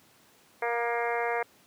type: harmonic tone with a mistuned harmonic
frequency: 235.6 Hz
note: A#3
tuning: 19 cents sharp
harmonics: 2 / 3 / 4 / 5 / 6 / 7 / 8 / 9 / 10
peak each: -31 / -32 / -35 / -39 / -41 / -37 / -40 / -36 / -45 dBFS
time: 0.62-1.43 s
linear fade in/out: 5 ms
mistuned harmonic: 5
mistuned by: +18 cents
effects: pink hiss -60 dBFS RMS until 1.66 s + high-pass 150 Hz 12 dB/octave